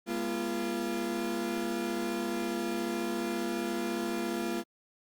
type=tone cluster; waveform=35% pulse; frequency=206.5 / 241 / 343.8 Hz; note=G#3 / B3 / F4; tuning=-10 / -42 / -27 cents; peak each=-36 / -34 / -32 dBFS; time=0.06-4.64 s; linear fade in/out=50 ms; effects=Opus 48 kbps